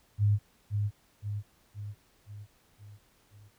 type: tone with echo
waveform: sine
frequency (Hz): 103.3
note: G#2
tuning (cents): -9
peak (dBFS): -21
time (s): 0.18-0.39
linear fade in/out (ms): 50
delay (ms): 520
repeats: 6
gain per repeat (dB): -5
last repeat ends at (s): 3.51
effects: pink hiss -66 dBFS RMS until 3.58 s